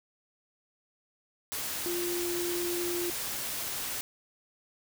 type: tone in noise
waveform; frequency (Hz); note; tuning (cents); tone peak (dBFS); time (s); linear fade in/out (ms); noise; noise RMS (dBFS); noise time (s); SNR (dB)
sine; 349.2; F4; 0; -31; 1.86-3.1; 0; white; -35; 1.52-4.01; +1
effects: none